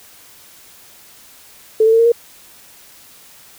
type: tone with pitch steps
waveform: sine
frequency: 438.3 / 446 / 453.8 / 461.7 / 469.8 Hz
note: A4 / A4 / A#4 / A#4 / A#4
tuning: -7 / +23 / -47 / -17 / +13 cents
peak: -8 dBFS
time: 1.8-2.12 s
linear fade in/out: 5 ms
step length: 64 ms
effects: white hiss -44 dBFS RMS until 3.58 s